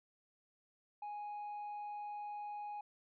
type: tone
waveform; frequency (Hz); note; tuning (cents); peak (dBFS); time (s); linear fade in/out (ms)
sine; 830; G#5; -1; -39; 1.02-2.81; 5
effects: tanh soft clip ceiling -41 dBFS